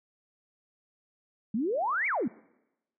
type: exponential two-way sweep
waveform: sine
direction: up then down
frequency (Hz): 200 to 2349 to 200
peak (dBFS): -26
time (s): 1.54-2.28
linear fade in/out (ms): 5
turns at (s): 2.07
effects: noise-tail reverb RT60 0.9 s tail -22 dB re dry